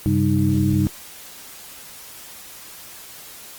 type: tone cluster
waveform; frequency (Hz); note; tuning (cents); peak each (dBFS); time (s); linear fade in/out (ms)
sine; 96.2 / 134.4 / 197.5 / 310.5; G2 / C3 / G3 / D#4; -32 / +47 / +13 / -3; -21; 0.06-0.87; 0
effects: white hiss -40 dBFS RMS until 3.58 s + Opus 24 kbps